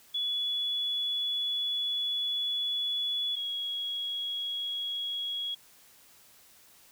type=tone pair in turn; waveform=sine; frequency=3408 / 3322 Hz; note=G#7 / G#7; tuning=+44 / 0 cents; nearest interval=unison; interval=44 cents; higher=first; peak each=-28 / -31 dBFS; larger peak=first; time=0.14-3.36 / 3.36-5.55 s; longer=first; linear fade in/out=10 ms; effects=white hiss -58 dBFS RMS until 6.91 s